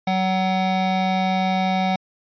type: tone pair together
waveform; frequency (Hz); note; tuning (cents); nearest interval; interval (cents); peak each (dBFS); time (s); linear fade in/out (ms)
square; 187.75 / 751; F#3 / F#5; +26 / +26; 2 octaves; 2400; -22; 0.07-1.96; 5
effects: resampled to 11025 Hz